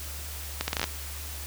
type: accelerating click train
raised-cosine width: 0.2 ms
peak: -9 dBFS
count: 8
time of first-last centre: 0.61-0.841 s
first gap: 70 ms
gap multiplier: 0.73
effects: added 72 Hz sine -38 dBFS peak until 1.46 s + white hiss -40 dBFS RMS until 1.46 s